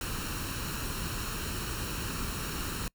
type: noise with comb filter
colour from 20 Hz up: pink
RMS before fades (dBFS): -35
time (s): 0.01-2.88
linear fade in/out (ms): 2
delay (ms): 0.72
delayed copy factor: +0.6
effects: noise-tail reverb RT60 0.1 s tail -26 dB re dry